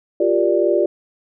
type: chord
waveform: sine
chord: G minor seventh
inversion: third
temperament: equal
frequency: 349.2 / 392 / 466.2 / 587.3 Hz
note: F4 / G4 / Bb4 / D5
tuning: 0 / 0 / 0 / 0 cents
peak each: -18 / -19 / -23 / -18 dBFS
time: 0.2-0.86 s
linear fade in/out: 5 ms
effects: none